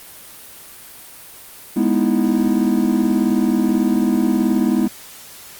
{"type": "chord", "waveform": "triangle", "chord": "E major seventh", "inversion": "first", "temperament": "equal", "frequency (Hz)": [207.7, 246.9, 311.1, 329.6], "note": ["G#3", "B3", "D#4", "E4"], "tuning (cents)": [0, 0, 0, 0], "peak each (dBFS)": [-17, -16, -20, -19], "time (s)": [1.76, 4.88], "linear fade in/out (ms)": 10, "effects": ["white hiss -39 dBFS RMS until 5.59 s", "Opus 32 kbps"]}